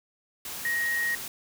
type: tone in noise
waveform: sine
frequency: 1881 Hz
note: A#6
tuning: 15 cents sharp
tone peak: -25 dBFS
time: 0.65-1.15 s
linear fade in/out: 2 ms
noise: white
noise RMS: -37 dBFS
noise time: 0.45-1.28 s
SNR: +9 dB
effects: none